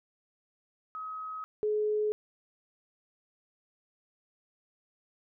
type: tone pair in turn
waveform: sine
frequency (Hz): 1271 / 424.1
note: D#6 / G#4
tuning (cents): +36 / +36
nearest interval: octave + perfect fifth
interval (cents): 1900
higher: first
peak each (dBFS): -36 / -26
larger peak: second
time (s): 0.95-1.44 / 1.63-2.12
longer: neither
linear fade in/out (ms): 0
effects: none